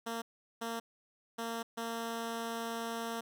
10% pulse tone bursts at uneven times, 229.8 Hz, A#3, 25 cents flat, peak -28 dBFS, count 4, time 0.06-0.22 / 0.61-0.8 / 1.38-1.63 / 1.77-3.21 s, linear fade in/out 10 ms, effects none

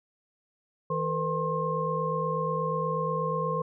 sine tone cluster, 160.8 / 456.7 / 505 / 1066 Hz, E3 / A#4 / B4 / C6, -43 / -36 / +39 / +32 cents, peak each -32 / -33 / -32 / -30 dBFS, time 0.9-3.62 s, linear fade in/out 5 ms, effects none

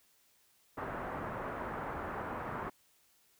white low-pass noise, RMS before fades -40 dBFS, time 0.77-2.7 s, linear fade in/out 10 ms, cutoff 1400 Hz, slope 24 dB/octave, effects white hiss -69 dBFS RMS until 3.39 s

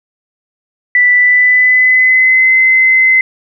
sine tone with pitch glide, 1975.5 to 2053 Hz, B6 to C7, 0 to -33 cents, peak -5 dBFS, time 0.95-3.21 s, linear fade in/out 2 ms, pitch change +67 cents, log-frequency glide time 1.14-2.54 s, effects none

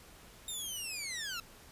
15% pulse linear sweep, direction down, 3698 to 1309 Hz, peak -31 dBFS, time 0.48-1.4 s, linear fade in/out 2 ms, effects pink hiss -56 dBFS RMS until 1.71 s + resampled to 32000 Hz

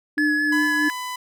sine tone with tremolo, 300 Hz, D4, 37 cents sharp, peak -19 dBFS, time 0.17-0.89 s, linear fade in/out 10 ms, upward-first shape sine, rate 3.1 Hz, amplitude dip 55%
triangle tone with vibrato, 1700 Hz, G#6, 40 cents sharp, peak -18 dBFS, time 0.18-0.9 s, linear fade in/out 0 ms, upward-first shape sine, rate 4.8 Hz, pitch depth 19 cents each way
sawtooth tone, 1000 Hz, B5, 21 cents sharp, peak -24 dBFS, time 0.52-1.16 s, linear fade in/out 5 ms
effects none

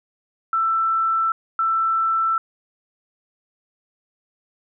sine tone pair in turn, 1331 / 1331 Hz, E6 / E6, +16 / +16 cents, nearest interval unison, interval 0 cents, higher neither, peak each -17 dBFS, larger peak neither, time 0.53-1.32 / 1.59-2.38 s, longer neither, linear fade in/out 2 ms, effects none

